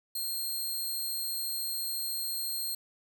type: tone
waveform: 10% pulse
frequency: 4218 Hz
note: C8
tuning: 13 cents sharp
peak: -25 dBFS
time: 0.15-2.75 s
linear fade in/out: 5 ms
effects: none